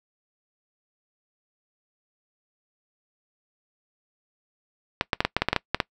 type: clicks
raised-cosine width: 0.3 ms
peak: -4 dBFS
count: 11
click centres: 5.011 / 5.132 / 5.205 / 5.25 / 5.366 / 5.42 / 5.486 / 5.53 / 5.563 / 5.746 / 5.802 s
effects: noise-tail reverb RT60 0.1 s tail -23 dB re dry